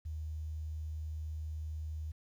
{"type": "tone with quantisation", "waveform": "sine", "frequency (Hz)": 77.78, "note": "D#2", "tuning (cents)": 0, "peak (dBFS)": -37, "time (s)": [0.05, 2.12], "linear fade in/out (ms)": 10, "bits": 11, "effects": []}